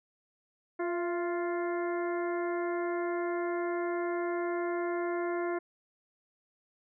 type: harmonic tone with a mistuned harmonic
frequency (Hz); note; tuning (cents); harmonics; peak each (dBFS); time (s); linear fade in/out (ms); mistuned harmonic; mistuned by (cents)
349.4; F4; +1; 1 / 2 / 3 / 4 / 5 / 6; -31 / -37 / -41 / -43 / -45 / -47; 0.79-5.59; 10; 2; -44
effects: none